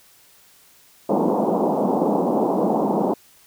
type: band-pass noise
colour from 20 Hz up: pink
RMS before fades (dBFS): -20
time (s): 1.09-3.14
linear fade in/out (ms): 5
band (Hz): 180 to 950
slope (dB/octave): 48
effects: white hiss -53 dBFS RMS until 3.46 s